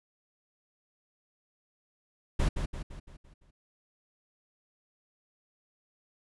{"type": "noise with echo", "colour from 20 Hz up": "brown", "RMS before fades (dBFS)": -25, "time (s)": [2.39, 2.49], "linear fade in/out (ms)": 10, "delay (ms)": 170, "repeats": 6, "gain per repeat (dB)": -6, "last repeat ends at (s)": 3.51, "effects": ["resampled to 24000 Hz"]}